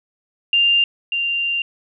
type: tone pair in turn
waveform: sine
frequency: 2794 / 2783 Hz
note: F7 / F7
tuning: 0 / -7 cents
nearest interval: unison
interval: 7 cents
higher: first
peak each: -12 / -18 dBFS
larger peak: first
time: 0.53-0.84 / 1.12-1.62 s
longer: second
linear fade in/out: 2 ms
effects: none